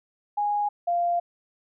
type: tone pair in turn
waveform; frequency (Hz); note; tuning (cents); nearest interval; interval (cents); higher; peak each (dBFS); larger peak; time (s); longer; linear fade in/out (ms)
sine; 826 / 694.6; G#5 / F5; -10 / -10; minor third; 300; first; -22 / -21; second; 0.37-0.69 / 0.87-1.2; second; 10
effects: none